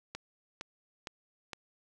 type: click train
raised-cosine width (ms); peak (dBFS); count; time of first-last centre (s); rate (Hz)
0.2; -22; 4; 0.15-1.532; 2.17
effects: none